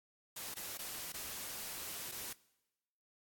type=noise with dropouts; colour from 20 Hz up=white; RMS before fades=-44 dBFS; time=0.36-2.33 s; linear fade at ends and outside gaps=5 ms; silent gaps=0.542-0.566 / 0.775-0.79 / 1.122-1.141 / 2.114-2.121 s; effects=noise-tail reverb RT60 1.0 s tail -22 dB re dry + AAC 64 kbps